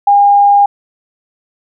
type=tone; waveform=sine; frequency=810 Hz; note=G#5; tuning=43 cents flat; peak=-4 dBFS; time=0.07-0.66 s; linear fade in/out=5 ms; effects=none